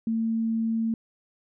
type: tone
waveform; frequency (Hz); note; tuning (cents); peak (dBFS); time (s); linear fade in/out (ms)
sine; 225.5; A3; +43; -23; 0.07-0.94; 2
effects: none